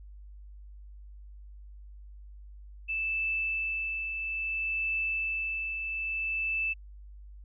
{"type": "tone with tremolo", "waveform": "sine", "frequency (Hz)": 2637, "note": "E7", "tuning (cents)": 0, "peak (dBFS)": -27, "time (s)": [2.88, 6.74], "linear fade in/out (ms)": 20, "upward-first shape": "triangle", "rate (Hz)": 0.6, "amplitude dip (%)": 45, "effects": ["added 50 Hz sine -45 dBFS peak until 7.44 s"]}